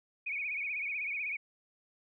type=tone with vibrato; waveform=sine; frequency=2349 Hz; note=D7; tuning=in tune; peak=-33 dBFS; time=0.26-1.37 s; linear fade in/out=10 ms; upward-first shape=sine; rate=16 Hz; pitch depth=120 cents each way; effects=none